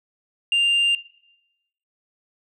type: tone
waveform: sine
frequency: 2794 Hz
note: F7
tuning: in tune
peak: -14 dBFS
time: 0.52-0.95 s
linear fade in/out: 2 ms
effects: noise-tail reverb RT60 0.9 s tail -20 dB re dry + tanh soft clip ceiling -15 dBFS